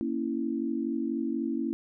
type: chord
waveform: sine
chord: A# diminished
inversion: none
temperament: equal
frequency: 233.1 / 277.2 / 329.6 Hz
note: A#3 / C#4 / E4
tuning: 0 / 0 / 0 cents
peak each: -32 dBFS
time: 0.01-1.73 s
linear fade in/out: 0 ms
effects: none